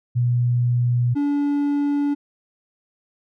sine / triangle tone pair in turn, 121.7 / 287.3 Hz, B2 / D4, -25 / -38 cents, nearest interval octave + minor third, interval 1487 cents, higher second, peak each -16 dBFS, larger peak neither, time 0.15-1.15 / 1.15-2.15 s, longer neither, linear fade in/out 20 ms, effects none

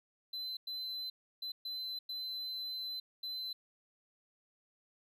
triangle tone bursts at uneven times, 4048 Hz, B7, 42 cents sharp, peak -37 dBFS, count 6, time 0.33-0.57 / 0.67-1.1 / 1.42-1.52 / 1.65-1.99 / 2.09-3 / 3.23-3.53 s, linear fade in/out 5 ms, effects none

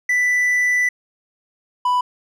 triangle tone pair in turn, 1982 / 991 Hz, B6 / B5, +6 / +6 cents, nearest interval octave, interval 1200 cents, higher first, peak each -13 dBFS, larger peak neither, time 0.09-0.89 / 1.85-2.01 s, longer first, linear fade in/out 5 ms, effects resampled to 32000 Hz

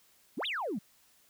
sine exponential two-way sweep, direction up then down, 174.61 to 3951 to 174.61 Hz, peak -31 dBFS, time 0.37-0.79 s, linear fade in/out 10 ms, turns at 0.46 s, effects tanh soft clip ceiling -27 dBFS + white hiss -65 dBFS RMS until 1.29 s

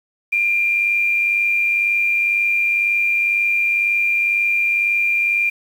sine tone pair together, 2387 / 2489 Hz, D7 / D#7, +28 / 0 cents, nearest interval minor second, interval 72 cents, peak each -15 / -26 dBFS, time 0.32-5.5 s, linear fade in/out 10 ms, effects 7-bit

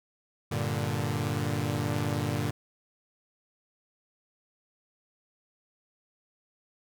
sawtooth chord, G minor, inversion none, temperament equal, 98 / 116.54 / 146.83 Hz, G2 / Bb2 / D3, 0 / 0 / 0 cents, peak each -29 / -28 / -28 dBFS, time 0.51-2.51 s, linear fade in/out 10 ms, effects none

